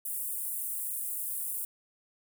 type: high-pass noise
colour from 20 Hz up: pink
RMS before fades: -35 dBFS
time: 0.05-1.65 s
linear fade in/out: 5 ms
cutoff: 8900 Hz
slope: 48 dB/octave
effects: none